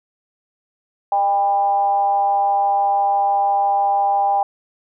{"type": "tone with frequency modulation", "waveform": "sine", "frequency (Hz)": 800, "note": "G5", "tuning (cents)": 35, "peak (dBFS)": -14, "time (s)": [1.12, 4.43], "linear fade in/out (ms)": 2, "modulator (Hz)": 194, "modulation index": 0.45, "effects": []}